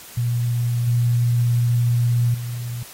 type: tone with level steps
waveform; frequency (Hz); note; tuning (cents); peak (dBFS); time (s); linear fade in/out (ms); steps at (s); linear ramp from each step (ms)
sine; 120; B2; -49; -18 / -15 / -25; 0.17-2.83; 5; 0.87 / 2.34; 5
effects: white hiss -41 dBFS RMS until 2.93 s + AAC 48 kbps